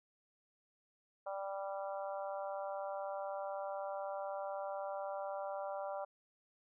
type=harmonic tone; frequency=196 Hz; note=G3; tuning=in tune; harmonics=3 / 4 / 5 / 6 / 7; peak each=-41 / -44 / -49 / -51 / -52 dBFS; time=1.26-6.05 s; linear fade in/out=10 ms; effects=none